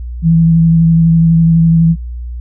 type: tone with vibrato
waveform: sine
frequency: 164.81 Hz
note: E3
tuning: in tune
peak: -5 dBFS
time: 0.22-1.96 s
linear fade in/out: 50 ms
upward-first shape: sine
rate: 12 Hz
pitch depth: 19 cents each way
effects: noise-tail reverb RT60 0.1 s tail -20 dB re dry + added 60 Hz sine -20 dBFS peak until 2.4 s